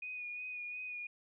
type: tone with vibrato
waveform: sine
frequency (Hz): 2470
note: D#7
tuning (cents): -13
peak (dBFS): -40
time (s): 0.02-1.07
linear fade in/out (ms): 5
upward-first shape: sine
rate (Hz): 2.8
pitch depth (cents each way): 25
effects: none